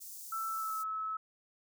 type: high-pass noise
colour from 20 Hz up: white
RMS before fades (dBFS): -47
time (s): 0-0.84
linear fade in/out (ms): 20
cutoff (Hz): 5700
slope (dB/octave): 24
type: tone with pitch glide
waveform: sine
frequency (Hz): 1329 to 1297.1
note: E6 to E6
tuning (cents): +14 to -28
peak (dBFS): -34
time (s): 0.32-1.17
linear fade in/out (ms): 5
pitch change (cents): -42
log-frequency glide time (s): 0.46-0.8
effects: none